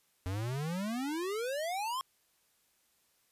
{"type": "exponential sweep", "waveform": "square", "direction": "up", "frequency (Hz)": [89.1, 1092], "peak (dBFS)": -34, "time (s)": [0.26, 2.01], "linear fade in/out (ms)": 0, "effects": ["white hiss -72 dBFS RMS until 3.31 s", "resampled to 32000 Hz"]}